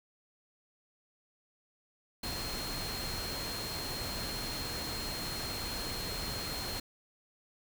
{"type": "tone in noise", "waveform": "sine", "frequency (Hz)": 4224, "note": "C8", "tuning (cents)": 16, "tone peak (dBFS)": -40, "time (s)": [2.23, 6.8], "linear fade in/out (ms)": 5, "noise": "pink", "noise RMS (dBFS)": -39, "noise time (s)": [2.23, 6.8], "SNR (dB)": -4, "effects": []}